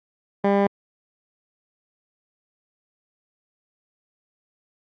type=tone with low-pass filter; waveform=15% pulse; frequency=200 Hz; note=G3; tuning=35 cents sharp; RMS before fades=-19 dBFS; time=0.44-0.67 s; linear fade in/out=5 ms; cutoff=1400 Hz; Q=0.88; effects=Opus 48 kbps